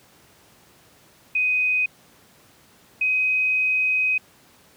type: tone pair in turn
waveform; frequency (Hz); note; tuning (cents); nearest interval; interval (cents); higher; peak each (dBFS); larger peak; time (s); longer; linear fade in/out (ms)
sine; 2503 / 2519; D#7 / D#7; +10 / +21; unison; 11; second; -18; neither; 1.35-1.86 / 3.01-4.18; second; 5
effects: pink hiss -54 dBFS RMS until 4.76 s + high-pass 100 Hz 12 dB/octave